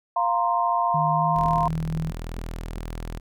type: chord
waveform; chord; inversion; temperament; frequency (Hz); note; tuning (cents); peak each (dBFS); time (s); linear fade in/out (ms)
sine; F suspended fourth; none; equal; 698.5 / 932.3 / 1046.5; F5 / Bb5 / C6; 0 / 0 / 0; -24; 0.16-1.68; 5
type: tone with pitch glide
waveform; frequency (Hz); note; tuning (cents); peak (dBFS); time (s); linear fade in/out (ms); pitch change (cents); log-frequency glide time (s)
sine; 155.2 to 159.01; D#3 to D#3; -4 to +38; -25; 0.94-2.11; 5; +42; 1.11-1.26
type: tone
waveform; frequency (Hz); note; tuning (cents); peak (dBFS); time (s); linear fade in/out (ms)
sawtooth; 40.85; E1; -15; -27; 1.35-3.2; 20
type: clicks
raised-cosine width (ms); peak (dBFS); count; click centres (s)
3; -24; 6; 1.455 / 1.573 / 1.667 / 1.968 / 2.385 / 2.776
effects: none